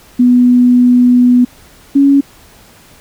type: tone pair in turn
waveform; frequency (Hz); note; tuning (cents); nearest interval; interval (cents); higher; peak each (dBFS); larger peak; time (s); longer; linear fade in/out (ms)
sine; 246.6 / 278.7; B3 / C#4; -2 / +9; major second; 211; second; -4; neither; 0.19-1.45 / 1.95-2.21; first; 10
effects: pink hiss -42 dBFS RMS until 3 s